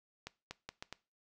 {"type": "accelerating click train", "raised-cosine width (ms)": 0.2, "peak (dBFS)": -25, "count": 5, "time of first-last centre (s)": [0.27, 0.926], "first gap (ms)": 240, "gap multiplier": 0.75, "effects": ["noise-tail reverb RT60 0.3 s tail -20 dB re dry"]}